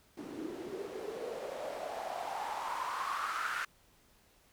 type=noise with band-pass filter sweep; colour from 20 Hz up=white; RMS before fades=-39 dBFS; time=0.17-3.65 s; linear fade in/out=5 ms; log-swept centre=280 to 1500 Hz; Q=5.9; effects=pink hiss -66 dBFS RMS until 4.52 s